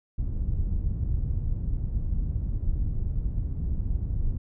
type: low-pass noise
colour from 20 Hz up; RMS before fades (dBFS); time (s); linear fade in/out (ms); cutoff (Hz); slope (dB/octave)
pink; -27; 0.18-4.38; 10; 100; 12
effects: none